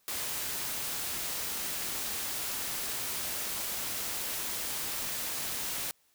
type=noise; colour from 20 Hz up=white; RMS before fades=-35 dBFS; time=0.08-5.91 s; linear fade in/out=0 ms; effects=white hiss -69 dBFS RMS until 6.14 s